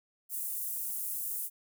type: high-pass noise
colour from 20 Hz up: pink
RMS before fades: -36 dBFS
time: 0.29-1.5 s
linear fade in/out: 50 ms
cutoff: 10000 Hz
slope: 24 dB/octave
effects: none